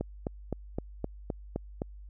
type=click train; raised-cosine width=2 ms; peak=-18 dBFS; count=8; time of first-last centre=0.01-1.819 s; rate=3.87 Hz; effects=added 50 Hz sine -44 dBFS peak until 2.09 s